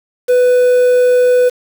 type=tone with quantisation; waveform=triangle; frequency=497.2 Hz; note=B4; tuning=12 cents sharp; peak=-5 dBFS; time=0.28-1.5 s; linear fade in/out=20 ms; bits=5; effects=none